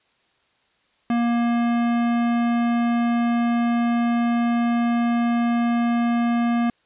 sine tone with hard clipping, 236.2 Hz, A#3, 23 cents sharp, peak -20 dBFS, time 1.1-6.7 s, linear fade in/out 2 ms, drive 17 dB, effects white hiss -64 dBFS RMS until 6.85 s + resampled to 8000 Hz

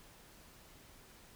silence, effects pink hiss -59 dBFS RMS until 1.35 s

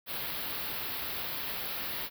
white band-stop noise, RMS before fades -36 dBFS, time 0.06-2.1 s, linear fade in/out 50 ms, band 4700 to 12000 Hz, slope 48 dB/octave, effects none

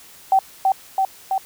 sine tone with echo, 770 Hz, G5, 31 cents flat, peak -11 dBFS, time 0.32-0.39 s, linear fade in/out 2 ms, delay 330 ms, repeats 3, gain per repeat -2 dB, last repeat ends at 1.38 s, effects white hiss -45 dBFS RMS until 1.45 s

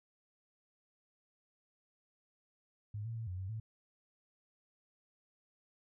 sine tone with pitch steps, 104.6 / 114.6 / 113.3 / 90.9 / 94.6 / 110.7 Hz, G#2 / A#2 / A#2 / F#2 / F#2 / A2, +13 / -29 / -49 / -30 / +39 / +11 cents, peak -38 dBFS, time 2.94-3.6 s, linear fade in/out 5 ms, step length 110 ms, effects none

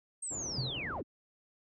sine linear sweep, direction down, 8500 to 182.2 Hz, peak -36 dBFS, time 0.22-1.03 s, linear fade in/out 10 ms
pink low-pass noise, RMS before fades -42 dBFS, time 0.3-1.02 s, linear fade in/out 20 ms, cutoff 690 Hz, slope 12 dB/octave
sine tone with exponential decay, 128.8 Hz, C3, 27 cents flat, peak -29 dBFS, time 0.58-0.95 s, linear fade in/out 2 ms, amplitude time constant 79 ms
effects high-pass 80 Hz 12 dB/octave

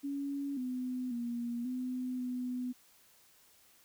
sine tone with pitch steps, 280.5 / 252.7 / 237.7 / 253 / 249.7 Hz, C#4 / B3 / A#3 / B3 / B3, +21 / +40 / +34 / +42 / +19 cents, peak -34 dBFS, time 0.03-2.73 s, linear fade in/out 20 ms, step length 540 ms, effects white hiss -64 dBFS RMS until 3.84 s

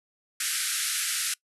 white band-pass noise, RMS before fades -29 dBFS, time 0.4-1.34 s, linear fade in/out 5 ms, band 1300 to 12000 Hz, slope 96 dB/octave, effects noise-tail reverb RT60 0.1 s tail -23 dB re dry

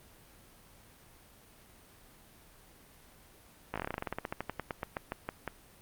slowing click train, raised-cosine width 0.5 ms, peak -19 dBFS, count 25, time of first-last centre 3.74-5.477 s, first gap 17 ms, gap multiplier 1.11, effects pink hiss -58 dBFS RMS until 5.81 s + Opus 32 kbps

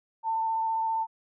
sine tone with vibrato, 895 Hz, A5, 29 cents sharp, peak -25 dBFS, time 0.23-1.07 s, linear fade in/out 50 ms, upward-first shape sine, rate 15 Hz, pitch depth 15 cents each way, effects none

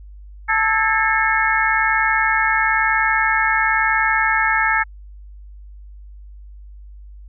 sine tone cluster, 881 / 1313 / 1640 / 1781 / 2175 Hz, A5 / E6 / G#6 / A6 / C#7, +2 / -7 / -22 / +21 / -33 cents, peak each -21 dBFS, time 0.48-4.84 s, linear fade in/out 20 ms, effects added 50 Hz sine -36 dBFS peak until 7.28 s

